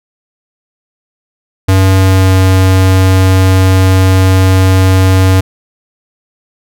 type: tone with pitch glide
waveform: square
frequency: 95.2 to 94.22 Hz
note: F#2 to F#2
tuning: +50 to +32 cents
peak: -5 dBFS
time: 1.68-5.41 s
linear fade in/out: 10 ms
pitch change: -18 cents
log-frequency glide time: 1.92-2.35 s
effects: none